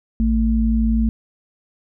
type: tone pair together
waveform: sine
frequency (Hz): 55.98 / 223.9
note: A1 / A3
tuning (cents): +31 / +30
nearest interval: 2 octaves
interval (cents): 2399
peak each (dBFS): -17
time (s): 0.2-1.09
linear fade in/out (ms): 0
effects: none